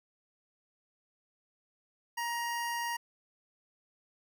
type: tone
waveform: 25% pulse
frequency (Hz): 943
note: A#5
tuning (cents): +20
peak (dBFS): -29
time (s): 2.17-2.97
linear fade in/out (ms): 10
effects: none